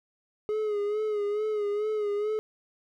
triangle tone with vibrato, 420 Hz, G#4, 19 cents sharp, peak -24 dBFS, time 0.49-2.39 s, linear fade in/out 0 ms, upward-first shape sine, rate 2.3 Hz, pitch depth 51 cents each way, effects none

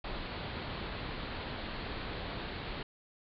pink low-pass noise, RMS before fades -40 dBFS, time 0.04-2.83 s, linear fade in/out 5 ms, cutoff 4500 Hz, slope 96 dB/octave, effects none

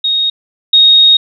sine tone pair in turn, 3737 / 3737 Hz, A#7 / A#7, +4 / +4 cents, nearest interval unison, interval 0 cents, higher neither, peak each -10 / -3 dBFS, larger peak second, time 0.04-0.3 / 0.73-1.17 s, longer second, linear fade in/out 5 ms, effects none

